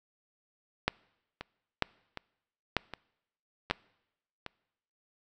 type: two click trains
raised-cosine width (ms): 0.3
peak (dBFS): -22 / -9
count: 5 / 4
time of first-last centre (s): 1.41-4.463 / 0.88-3.71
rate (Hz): 1.31 / 1.06
effects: noise-tail reverb RT60 0.9 s tail -25 dB re dry